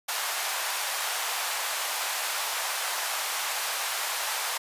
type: high-pass noise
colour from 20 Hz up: pink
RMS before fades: -30 dBFS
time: 0.08-4.58 s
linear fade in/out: 10 ms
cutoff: 720 Hz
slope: 24 dB/octave
effects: resampled to 32000 Hz